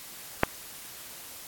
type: click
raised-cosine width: 0.5 ms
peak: -5 dBFS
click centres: 0.434 s
effects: white hiss -44 dBFS RMS until 1.47 s + AAC 64 kbps